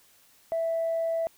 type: tone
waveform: sine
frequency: 659.3 Hz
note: E5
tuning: in tune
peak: -24 dBFS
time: 0.52-1.27 s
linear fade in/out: 0 ms
effects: tanh soft clip ceiling -21 dBFS + white hiss -60 dBFS RMS until 1.37 s